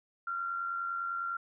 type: tone with amplitude modulation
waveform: sine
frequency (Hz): 1377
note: F6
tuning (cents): -25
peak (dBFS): -30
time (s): 0.27-1.37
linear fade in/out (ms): 5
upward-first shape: sine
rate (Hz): 89.9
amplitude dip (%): 50
effects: none